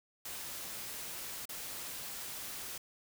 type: noise with dropouts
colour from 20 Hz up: white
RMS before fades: -43 dBFS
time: 0.25-2.78 s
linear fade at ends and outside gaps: 5 ms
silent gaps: 1.455-1.491 s
effects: none